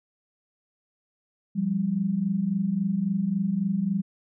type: tone pair together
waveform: sine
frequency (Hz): 174.61 / 198.26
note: F3 / G3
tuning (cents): 0 / +20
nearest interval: major second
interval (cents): 220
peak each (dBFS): -28 / -24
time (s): 1.55-4.02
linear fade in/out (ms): 20
effects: none